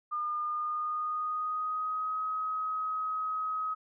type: tone with pitch glide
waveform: sine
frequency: 1212 to 1267.9 Hz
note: D#6 to D#6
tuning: -46 to +32 cents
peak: -30 dBFS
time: 0.11-3.75 s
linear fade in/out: 20 ms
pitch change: +78 cents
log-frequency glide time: 0.4-2.2 s
effects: none